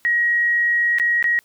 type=tone with dropouts; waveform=sine; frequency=1896 Hz; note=A#6; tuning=29 cents sharp; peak=-15 dBFS; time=0.05-1.39 s; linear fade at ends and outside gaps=0 ms; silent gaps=0.985-0.998 / 1.227-1.242 s; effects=white hiss -58 dBFS RMS until 1.44 s